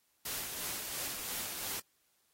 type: noise with tremolo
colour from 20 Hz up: white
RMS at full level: -38 dBFS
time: 0.25-1.8 s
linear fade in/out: 5 ms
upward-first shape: sine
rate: 2.9 Hz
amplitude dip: 35%
effects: white hiss -74 dBFS RMS until 2.33 s + AAC 48 kbps